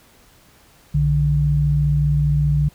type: tone pair together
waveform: sine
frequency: 61.73 / 146.83 Hz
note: B1 / D3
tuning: 0 / 0 cents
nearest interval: octave + minor third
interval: 1500 cents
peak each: -21 / -15 dBFS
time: 0.94-2.69 s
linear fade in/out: 10 ms
effects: pink hiss -52 dBFS RMS until 2.74 s